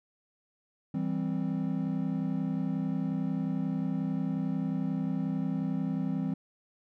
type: chord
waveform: triangle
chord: C major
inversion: first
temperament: equal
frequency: 164.81 / 196 / 261.6 Hz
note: E3 / G3 / C4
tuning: 0 / 0 / 0 cents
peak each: -31 dBFS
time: 0.94-6.34 s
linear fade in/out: 5 ms
effects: none